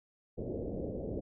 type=low-pass noise; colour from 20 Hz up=white; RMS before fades=-38 dBFS; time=0.37-1.21 s; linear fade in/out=20 ms; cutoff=560 Hz; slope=48 dB/octave; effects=none